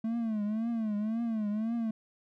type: tone with vibrato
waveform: triangle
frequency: 220 Hz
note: A3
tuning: in tune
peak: -27 dBFS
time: 0.04-1.91 s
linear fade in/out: 5 ms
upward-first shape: triangle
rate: 1.9 Hz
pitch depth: 130 cents each way
effects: none